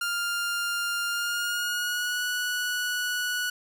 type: tone with pitch glide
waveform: sawtooth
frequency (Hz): 1400 to 1471.3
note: F6 to F#6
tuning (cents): +4 to -10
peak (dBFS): -23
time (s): 0.01-3.5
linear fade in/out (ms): 5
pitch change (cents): +86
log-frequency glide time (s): 1.07-2.23
effects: none